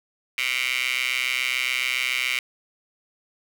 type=tone with high-pass filter; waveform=15% pulse; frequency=127.1 Hz; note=C3; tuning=50 cents flat; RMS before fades=-25 dBFS; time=0.38-2.39 s; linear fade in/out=2 ms; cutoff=2400 Hz; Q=6.8; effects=none